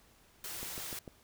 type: band-stop noise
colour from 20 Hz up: white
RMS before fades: -42 dBFS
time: 0.44-0.99 s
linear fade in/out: 2 ms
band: 190 to 290 Hz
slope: 96 dB/octave
type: click train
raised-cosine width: 2 ms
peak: -31 dBFS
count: 4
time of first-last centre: 0.63-1.078 s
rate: 6.7 Hz
effects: pink hiss -64 dBFS RMS until 1.23 s